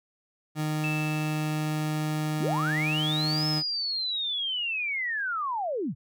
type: tone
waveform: 30% pulse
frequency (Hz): 153.6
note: D#3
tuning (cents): -22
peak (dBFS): -24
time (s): 0.55-3.63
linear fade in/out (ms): 50
type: tone with exponential decay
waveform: sine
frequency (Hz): 2639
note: E7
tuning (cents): +1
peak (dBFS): -29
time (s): 0.84-2.55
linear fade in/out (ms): 0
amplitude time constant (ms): 370
type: linear two-way sweep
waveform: sine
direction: up then down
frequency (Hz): 95.8 to 5250 to 95.8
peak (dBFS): -27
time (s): 2.38-5.95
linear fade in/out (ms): 50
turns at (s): 3.47
effects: none